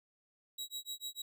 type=tone with tremolo; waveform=sawtooth; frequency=3859 Hz; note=B7; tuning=41 cents flat; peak=-35 dBFS; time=0.58-1.22 s; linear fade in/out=5 ms; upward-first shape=sine; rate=6.7 Hz; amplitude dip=100%; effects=none